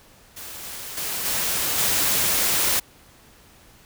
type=noise with level steps; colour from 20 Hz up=white; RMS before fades=-37 / -35 / -28 / -24 / -21 dBFS; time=0.36-2.8 s; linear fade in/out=10 ms; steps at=0.63 / 0.97 / 1.25 / 1.78 s; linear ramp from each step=5 ms; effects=pink hiss -52 dBFS RMS until 3.85 s